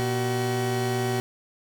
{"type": "tone pair together", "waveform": "30% pulse", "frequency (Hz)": [119.5, 380], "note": ["A#2", "F#4"], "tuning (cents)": [43, 46], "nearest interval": "octave + minor sixth", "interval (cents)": 2003, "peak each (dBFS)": -24, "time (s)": [0, 1.2], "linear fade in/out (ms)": 0, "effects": []}